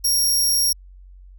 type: tone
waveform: 20% pulse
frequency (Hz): 5588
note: F8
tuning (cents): 0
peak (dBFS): -11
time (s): 0.04-0.73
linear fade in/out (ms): 10
effects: added 46 Hz sine -41 dBFS peak until 1.38 s